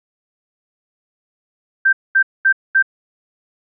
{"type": "tone bursts", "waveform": "sine", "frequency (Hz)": 1568, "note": "G6", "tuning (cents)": 0, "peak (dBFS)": -9, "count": 4, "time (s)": [1.85, 2.826], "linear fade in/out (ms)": 10, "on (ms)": 79, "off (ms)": 220, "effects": []}